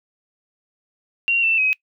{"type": "tone with pitch steps", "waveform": "sine", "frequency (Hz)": [2756, 2674, 2535], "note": ["F7", "E7", "D#7"], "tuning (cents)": [-24, 24, 32], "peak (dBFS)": -15, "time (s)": [1.28, 1.73], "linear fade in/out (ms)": 0, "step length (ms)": 150, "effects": ["noise-tail reverb RT60 0.1 s tail -23 dB re dry"]}